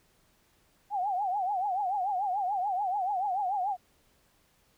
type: tone with vibrato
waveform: sine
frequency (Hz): 775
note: G5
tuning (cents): -20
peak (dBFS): -27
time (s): 0.9-3.77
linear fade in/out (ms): 50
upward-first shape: triangle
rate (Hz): 6.9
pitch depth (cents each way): 170
effects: pink hiss -67 dBFS RMS until 4.77 s